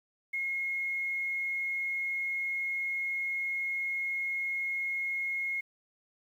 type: tone with quantisation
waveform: sine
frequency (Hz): 2157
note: C#7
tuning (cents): -48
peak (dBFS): -30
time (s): 0.33-5.61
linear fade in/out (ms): 10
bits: 10
effects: none